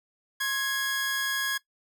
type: tone pair together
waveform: sawtooth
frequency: 1066 / 1661.3 Hz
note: C6 / G#6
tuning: +32 / 0 cents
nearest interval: minor sixth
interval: 768 cents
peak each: -33 / -23 dBFS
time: 0.4-1.58 s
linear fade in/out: 10 ms
effects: noise-tail reverb RT60 0.1 s tail -19 dB re dry